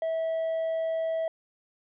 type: tone with hard clipping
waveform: sine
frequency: 650 Hz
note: E5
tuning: 24 cents flat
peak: -27 dBFS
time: 0.02-1.28 s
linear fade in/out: 2 ms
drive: 2 dB
effects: resampled to 8000 Hz